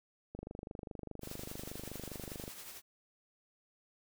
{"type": "click train", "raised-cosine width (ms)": 2, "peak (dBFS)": -30, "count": 54, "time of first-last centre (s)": [0.35, 2.479], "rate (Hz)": 24.9}
{"type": "noise with tremolo", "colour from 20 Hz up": "white", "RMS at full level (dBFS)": -47, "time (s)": [1.21, 2.82], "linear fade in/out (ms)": 50, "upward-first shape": "triangle", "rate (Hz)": 11, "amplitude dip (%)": 50}
{"effects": []}